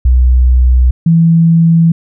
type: tone pair in turn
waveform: sine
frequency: 62.5 / 165.7 Hz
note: B1 / E3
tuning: +21 / +9 cents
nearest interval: octave + perfect fourth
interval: 1688 cents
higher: second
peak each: -4 dBFS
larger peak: neither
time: 0.05-0.91 / 1.06-1.92 s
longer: neither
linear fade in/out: 5 ms
effects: none